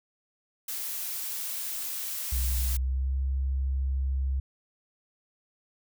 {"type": "noise", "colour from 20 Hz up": "blue", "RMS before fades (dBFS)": -34, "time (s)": [0.68, 2.77], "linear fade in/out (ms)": 5}
{"type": "tone with pitch glide", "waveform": "sine", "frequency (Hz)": [63.2, 66.73], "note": ["B1", "C2"], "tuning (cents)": [41, 35], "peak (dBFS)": -25, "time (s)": [2.32, 4.4], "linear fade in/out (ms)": 5, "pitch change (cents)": 94, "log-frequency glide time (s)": [2.57, 3.15]}
{"effects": []}